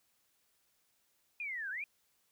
sine linear two-way sweep, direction down then up, 2490 to 1480 to 2490 Hz, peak -37 dBFS, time 1.4-1.84 s, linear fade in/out 2 ms, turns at 1.7 s, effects white hiss -75 dBFS RMS until 2.31 s

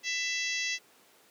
harmonic tone with a mistuned harmonic, 665 Hz, E5, 15 cents sharp, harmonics 3 / 4 / 5 / 6 / 7 / 8 / 9 / 10, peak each -34 / -35 / -39 / -41 / -41 / -41 / -39 / -45 dBFS, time 0.03-0.79 s, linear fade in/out 50 ms, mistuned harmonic 9, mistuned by +16 cents, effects pink hiss -60 dBFS RMS until 1.3 s + high-pass 300 Hz 12 dB/octave

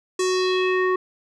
square tone with low-pass filter sweep, 370 Hz, F#4, in tune, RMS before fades -21 dBFS, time 0.19-0.96 s, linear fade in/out 5 ms, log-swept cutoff 7800 to 1400 Hz, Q 2.7, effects none

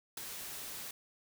white noise with ADSR envelope, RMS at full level -37 dBFS, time 0.17-0.91 s, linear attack 6 ms, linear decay 4 ms, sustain -7 dB, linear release 4 ms, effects none

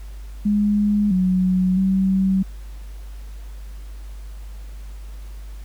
sine tone with pitch steps, 207.1 / 184.6 / 190.8 Hz, G#3 / F#3 / G3, -5 / -4 / -47 cents, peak -15 dBFS, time 0.45-2.43 s, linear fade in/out 10 ms, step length 660 ms, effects added 50 Hz sine -32 dBFS peak until 5.64 s + pink hiss -51 dBFS RMS until 5.64 s

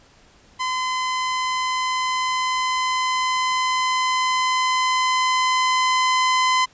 sawtooth tone with level ramp, 1023 Hz, C6, 39 cents flat, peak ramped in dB -18 to -12 dBFS, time 0.59-6.66 s, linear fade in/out 20 ms, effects pink hiss -53 dBFS RMS until 6.73 s + resampled to 16000 Hz

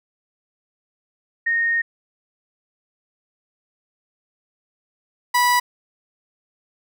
sine / 30% pulse tone pair in turn, 1851 / 980.5 Hz, A#6 / B5, -13 / -13 cents, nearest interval major seventh, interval 1100 cents, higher first, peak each -17 / -12 dBFS, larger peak second, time 1.46-1.82 / 5.34-5.6 s, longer first, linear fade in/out 10 ms, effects none

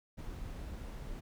brown noise, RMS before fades -43 dBFS, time 0.17-1.21 s, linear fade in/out 20 ms, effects none

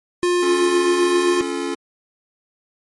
square tone, 354.2 Hz, F4, 24 cents sharp, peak -16 dBFS, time 0.23-1.41 s, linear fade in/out 0 ms
square chord, Db augmented, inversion none, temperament just, 277.2 / 346.5 / 433.1 Hz, Db4 / F4 / A4, 0 / -14 / -27 cents, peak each -27 / -26 / -29 dBFS, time 0.42-1.75 s, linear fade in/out 10 ms
effects MP3 48 kbps

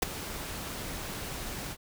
pink noise with ADSR envelope, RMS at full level -23 dBFS, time 0.02-1.77 s, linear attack 7 ms, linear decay 12 ms, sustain -15 dB, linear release 58 ms, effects none

